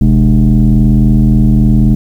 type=tone with frequency modulation; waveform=sine; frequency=130.6 Hz; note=C3; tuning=3 cents flat; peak=-3 dBFS; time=0.01-1.95 s; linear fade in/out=5 ms; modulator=79.2 Hz; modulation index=1.5; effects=tanh soft clip ceiling -1 dBFS + 7-bit